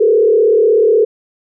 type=tone with frequency modulation; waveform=sine; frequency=440 Hz; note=A4; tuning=in tune; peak=-7 dBFS; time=0-1.05 s; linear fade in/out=10 ms; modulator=36.4 Hz; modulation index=1.1; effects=none